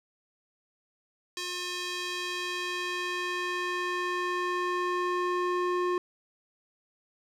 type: tone with band-pass filter sweep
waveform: square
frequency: 358 Hz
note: F4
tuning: 43 cents sharp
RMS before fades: -31 dBFS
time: 1.37-5.98 s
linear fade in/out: 2 ms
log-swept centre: 4400 to 780 Hz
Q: 1
effects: none